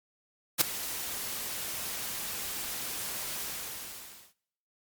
white noise with ADSR envelope, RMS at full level -20 dBFS, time 0.58-4.34 s, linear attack 34 ms, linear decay 3 ms, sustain -16 dB, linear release 940 ms, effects noise-tail reverb RT60 0.8 s tail -24 dB re dry + MP3 96 kbps

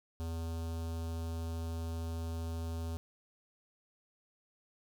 square tone with notch filter, 82.41 Hz, E2, in tune, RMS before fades -38 dBFS, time 0.2-2.97 s, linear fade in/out 0 ms, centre 2000 Hz, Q 0.99, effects none

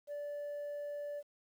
sine tone, 582 Hz, D5, 16 cents flat, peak -36 dBFS, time 0.07-1.23 s, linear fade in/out 50 ms, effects tanh soft clip ceiling -38 dBFS + 11-bit

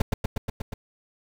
brown noise with echo, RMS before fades -20 dBFS, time 0-0.02 s, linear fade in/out 5 ms, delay 120 ms, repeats 6, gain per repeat -2 dB, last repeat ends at 0.74 s, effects none

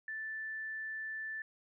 sine tone, 1760 Hz, A6, in tune, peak -38 dBFS, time 0.08-1.42 s, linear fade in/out 2 ms, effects none

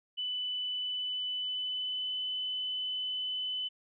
sine tone with pitch glide, 2990 to 3014 Hz, F#7 to F#7, +17 to +31 cents, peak -32 dBFS, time 0.17-3.69 s, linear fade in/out 20 ms, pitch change +14 cents, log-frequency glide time 0.76-2.15 s, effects none

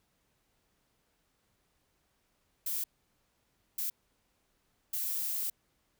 violet noise bursts at uneven times, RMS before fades -34 dBFS, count 3, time 2.66-2.84 / 3.78-3.9 / 4.93-5.5 s, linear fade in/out 5 ms, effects pink hiss -75 dBFS RMS until 5.99 s

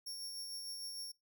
sawtooth tone with tremolo, 5500 Hz, F8, 27 cents flat, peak -39 dBFS, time 0.06-1.12 s, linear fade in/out 10 ms, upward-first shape sine, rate 6.6 Hz, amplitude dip 30%, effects noise-tail reverb RT60 0.2 s tail -24 dB re dry

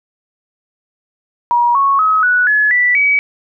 sine tone with pitch steps, 956 / 1104.5 / 1276.1 / 1474.4 / 1703.4 / 1968 / 2274 Hz, A#5 / C#6 / D#6 / F#6 / G#6 / B6 / C#7, +43 / -7 / +43 / -7 / +43 / -7 / +44 cents, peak -9 dBFS, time 1.51-3.19 s, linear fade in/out 0 ms, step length 240 ms, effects none

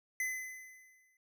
square tone with exponential decay, 2029 Hz, B6, 46 cents sharp, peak -32 dBFS, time 0.2-1.17 s, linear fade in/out 2 ms, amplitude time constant 210 ms, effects none

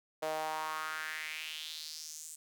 sawtooth tone with high-pass filter sweep, 156.4 Hz, D#3, 9 cents sharp, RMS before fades -40 dBFS, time 0.22-2.36 s, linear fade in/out 10 ms, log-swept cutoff 580 to 8200 Hz, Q 3.6, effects none

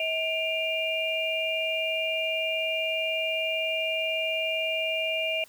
sine tone cluster, 642 / 2391 / 2802 Hz, E5 / D7 / F7, -46 / +30 / +5 cents, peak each -30 dBFS, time 0-5.44 s, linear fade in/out 2 ms, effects white hiss -55 dBFS RMS until 5.48 s

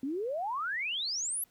sine exponential sweep, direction up, 254.7 to 11810 Hz, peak -31 dBFS, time 0.03-1.44 s, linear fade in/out 2 ms, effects pink hiss -67 dBFS RMS until 1.5 s + high-pass 60 Hz 12 dB/octave

